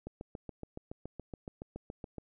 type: click train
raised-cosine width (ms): 2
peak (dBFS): -28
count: 16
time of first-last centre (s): 0.07-2.183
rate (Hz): 7.1
effects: none